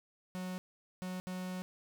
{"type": "tone bursts at uneven times", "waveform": "45% pulse", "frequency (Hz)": 183.7, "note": "F#3", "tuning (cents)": -12, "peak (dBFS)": -38, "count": 3, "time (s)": [[0.35, 0.58], [1.02, 1.2], [1.27, 1.62]], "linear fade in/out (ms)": 0, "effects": []}